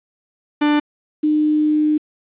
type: tone pair in turn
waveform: 45% pulse / sine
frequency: 296.2 / 303.8 Hz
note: D4 / D#4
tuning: +15 / -41 cents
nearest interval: unison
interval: 44 cents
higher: second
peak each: -13 dBFS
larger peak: neither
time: 0.61-0.8 / 1.23-1.98 s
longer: second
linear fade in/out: 10 ms
effects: resampled to 8000 Hz + 8-bit